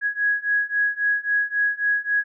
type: beating tone pair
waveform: sine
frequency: 1662 / 1665.7 Hz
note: G#6 / G#6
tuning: +1 / +5 cents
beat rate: 3.7 Hz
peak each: -23 / -22 dBFS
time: 0.01-2.24 s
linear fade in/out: 50 ms
effects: none